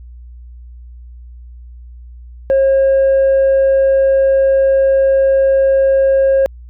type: tone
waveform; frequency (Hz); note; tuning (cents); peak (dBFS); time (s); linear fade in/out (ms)
sine; 540; C#5; -45; -6; 2.5-6.46; 0
effects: tanh soft clip ceiling -7 dBFS + added 60 Hz sine -32 dBFS peak until 6.69 s